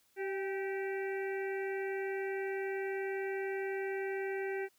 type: harmonic tone with a mistuned harmonic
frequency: 387.2 Hz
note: G4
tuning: 21 cents flat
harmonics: 1 / 2 / 4 / 5 / 6 / 7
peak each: -35 / -45 / -45 / -46 / -48 / -56 dBFS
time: 0.16-4.69 s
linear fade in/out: 50 ms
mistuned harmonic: 2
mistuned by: +38 cents
effects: white hiss -71 dBFS RMS until 4.78 s